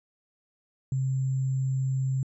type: tone with sample-and-hold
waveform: sine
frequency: 132.7 Hz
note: C3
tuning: 25 cents sharp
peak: -24 dBFS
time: 0.92-2.23 s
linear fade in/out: 2 ms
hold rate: 7350 Hz
effects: resampled to 24000 Hz